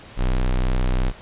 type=tone; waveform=square; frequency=31.45 Hz; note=B0; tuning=32 cents sharp; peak=-18 dBFS; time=0.16-1.13 s; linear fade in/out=50 ms; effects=pink hiss -43 dBFS RMS until 1.21 s + resampled to 8000 Hz